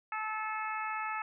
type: harmonic tone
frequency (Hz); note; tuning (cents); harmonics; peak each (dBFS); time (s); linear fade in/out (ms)
434.1; A4; -23; 2 / 3 / 4 / 5 / 6; -38 / -37 / -42 / -43 / -44; 0.12-1.22; 2
effects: none